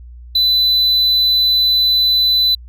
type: tone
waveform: triangle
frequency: 4000 Hz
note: B7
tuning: 21 cents sharp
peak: -9 dBFS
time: 0.35-2.55 s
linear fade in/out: 5 ms
effects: added 60 Hz sine -33 dBFS peak until 2.68 s